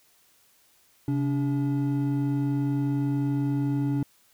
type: tone pair together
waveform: triangle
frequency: 134.6 / 286 Hz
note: C3 / D4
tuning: +49 / -46 cents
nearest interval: octave + minor second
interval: 1305 cents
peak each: -24 dBFS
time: 1.08-4.03 s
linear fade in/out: 2 ms
effects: white hiss -62 dBFS RMS until 4.33 s